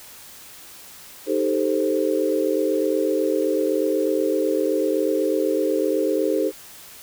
sine chord, A half-diminished seventh, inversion second, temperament equal, 311.1 / 392 / 440 / 523.3 Hz, Eb4 / G4 / A4 / C5, 0 / 0 / 0 / 0 cents, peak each -24 dBFS, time 1.26-6.52 s, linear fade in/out 50 ms, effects white hiss -43 dBFS RMS until 7.02 s

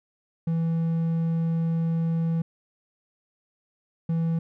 triangle tone bursts at uneven times, 164.81 Hz, E3, in tune, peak -20 dBFS, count 2, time 0.47-2.42 / 4.09-4.39 s, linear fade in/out 5 ms, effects none

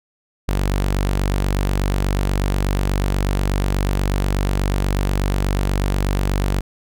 sawtooth tone, 48.23 Hz, G1, 27 cents flat, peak -13 dBFS, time 0.48-6.61 s, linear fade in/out 10 ms, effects none

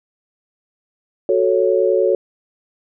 sine chord, F# minor, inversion none, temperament equal, 370 / 440 / 554.4 Hz, F#4 / A4 / C#5, 0 / 0 / 0 cents, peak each -17 dBFS, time 1.29-2.15 s, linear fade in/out 2 ms, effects none

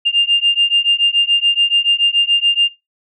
sine beating tone pair, 2800 / 2807 Hz, F7 / F7, +4 / +8 cents, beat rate 7 Hz, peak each -13 dBFS, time 0.05-2.69 s, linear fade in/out 20 ms, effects noise-tail reverb RT60 0.2 s tail -18 dB re dry + tanh soft clip ceiling -3 dBFS

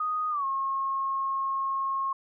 sine tone with pitch glide, 1243 to 1082.1 Hz, D#6 to C#6, -2 to -42 cents, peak -26 dBFS, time 0-2.13 s, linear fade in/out 5 ms, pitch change -240 cents, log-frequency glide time 0.3-0.45 s, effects none

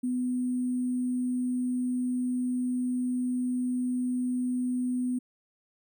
sine tone with sample-and-hold, 250 Hz, B3, 21 cents sharp, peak -26 dBFS, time 0.03-5.19 s, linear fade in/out 10 ms, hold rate 8820 Hz, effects none

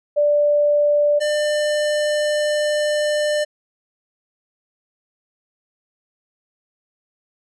sine / square tone pair in turn, 587.3 / 597.9 Hz, D5 / D5, 0 / +31 cents, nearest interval unison, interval 31 cents, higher second, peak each -13 / -18 dBFS, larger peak first, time 0.16-1.2 / 1.2-3.45 s, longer second, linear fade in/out 20 ms, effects resampled to 22050 Hz

